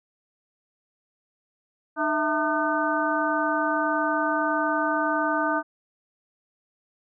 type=harmonic tone with a mistuned harmonic; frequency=303.6 Hz; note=D#4; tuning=42 cents flat; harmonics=1 / 2 / 3 / 4 / 5; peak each=-28 / -28 / -28 / -28 / -28 dBFS; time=1.96-5.63 s; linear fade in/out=50 ms; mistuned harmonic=2; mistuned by=+130 cents; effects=none